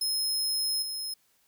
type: tone with level steps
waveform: sawtooth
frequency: 5150 Hz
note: E8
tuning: 41 cents flat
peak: -24 / -30 dBFS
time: 0.01-1.14 s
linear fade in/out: 5 ms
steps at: 0.82 s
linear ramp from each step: 5 ms
effects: white hiss -68 dBFS RMS until 1.47 s